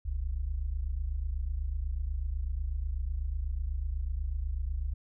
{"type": "tone pair together", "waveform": "sine", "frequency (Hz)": [41.21, 69.3], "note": ["E1", "C#2"], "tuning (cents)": [0, 0], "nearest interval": "major sixth", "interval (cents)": 900, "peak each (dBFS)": [-33, -32], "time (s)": [0.05, 4.94], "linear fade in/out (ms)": 10, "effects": []}